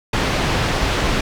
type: low-pass noise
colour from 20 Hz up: pink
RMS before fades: -19 dBFS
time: 0.13-1.21 s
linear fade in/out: 5 ms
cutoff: 4200 Hz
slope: 12 dB/octave
effects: none